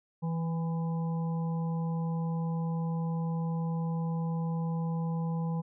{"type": "harmonic tone with a mistuned harmonic", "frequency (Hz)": 164.81, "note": "E3", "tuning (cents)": 0, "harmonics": [1, 3, 5, 6], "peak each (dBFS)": [-29, -43, -44, -47], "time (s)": [0.22, 5.62], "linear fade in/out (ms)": 20, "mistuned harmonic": 6, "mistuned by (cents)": 27, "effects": []}